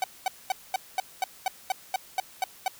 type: tone bursts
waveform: 45% pulse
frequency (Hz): 757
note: F#5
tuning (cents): +39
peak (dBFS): -23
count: 12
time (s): 0.02-2.68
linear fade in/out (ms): 2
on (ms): 20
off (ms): 220
effects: white hiss -51 dBFS RMS until 2.79 s